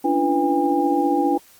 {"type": "tone cluster", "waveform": "sine", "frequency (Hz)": [276.9, 291.6, 341.2, 494, 808], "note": ["C#4", "D4", "F4", "B4", "G#5"], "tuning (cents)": [-2, -12, -40, 0, -48], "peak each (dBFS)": [-29, -21, -22, -27, -21], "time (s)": [0.04, 1.38], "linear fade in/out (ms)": 10, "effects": ["white hiss -51 dBFS RMS until 1.59 s", "Opus 24 kbps"]}